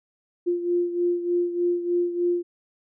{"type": "beating tone pair", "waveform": "sine", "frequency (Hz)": [349.5, 352.8], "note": ["F4", "F4"], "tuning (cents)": [1, 18], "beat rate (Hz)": 3.3, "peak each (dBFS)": [-22, -28], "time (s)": [0.46, 2.43], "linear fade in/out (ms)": 20, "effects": []}